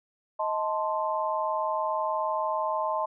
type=chord; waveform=sine; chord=A diminished; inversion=second; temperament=equal with one note detuned; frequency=629.5 / 880 / 1046.5 Hz; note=Eb5 / A5 / C6; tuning=+20 / 0 / 0 cents; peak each=-30 dBFS; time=0.39-3.06 s; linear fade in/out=10 ms; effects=none